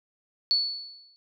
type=tone with exponential decay; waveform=sine; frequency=4435 Hz; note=C#8; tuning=in tune; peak=-18 dBFS; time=0.51-1.16 s; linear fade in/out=0 ms; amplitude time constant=140 ms; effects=none